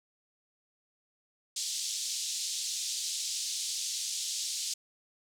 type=band-pass noise; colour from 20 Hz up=white; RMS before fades=-35 dBFS; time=1.56-4.74 s; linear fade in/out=5 ms; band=3600 to 7700 Hz; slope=24 dB/octave; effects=none